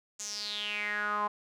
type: tone with band-pass filter sweep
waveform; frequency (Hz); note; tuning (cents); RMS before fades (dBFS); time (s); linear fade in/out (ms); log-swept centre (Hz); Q
sawtooth; 208.2; G#3; +5; -34; 0.19-1.28; 10; 7000 to 960; 6.8
effects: none